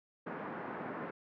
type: band-pass noise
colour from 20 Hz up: pink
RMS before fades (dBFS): -42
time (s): 0.26-1.11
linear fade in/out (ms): 10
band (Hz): 180 to 1700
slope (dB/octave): 24
effects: none